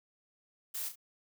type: noise with echo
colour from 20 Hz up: blue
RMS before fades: -38 dBFS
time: 0.74-0.89 s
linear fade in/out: 10 ms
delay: 34 ms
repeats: 2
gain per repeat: -8 dB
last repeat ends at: 0.958 s
effects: none